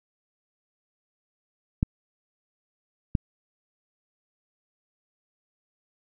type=clicks; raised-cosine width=5 ms; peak=-9 dBFS; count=2; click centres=1.829 / 3.152 s; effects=none